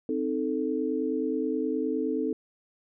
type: chord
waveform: sine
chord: A diminished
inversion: first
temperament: equal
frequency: 261.6 / 311.1 / 440 Hz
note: C4 / Eb4 / A4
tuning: 0 / 0 / 0 cents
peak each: -30 dBFS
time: 0.09-2.33 s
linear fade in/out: 2 ms
effects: none